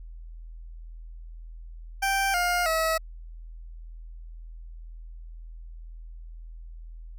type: tone with pitch steps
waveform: 20% pulse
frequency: 783 / 708 / 645 Hz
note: G5 / F5 / E5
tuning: -2 / +23 / -38 cents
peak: -18 dBFS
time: 2.02-2.98 s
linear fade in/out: 10 ms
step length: 320 ms
effects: added 41 Hz sine -39 dBFS peak until 7.18 s